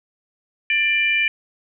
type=harmonic tone; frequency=593 Hz; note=D5; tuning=17 cents sharp; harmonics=3 / 4 / 5; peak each=-24 / -17 / -26 dBFS; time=0.7-1.28 s; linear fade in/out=2 ms; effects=none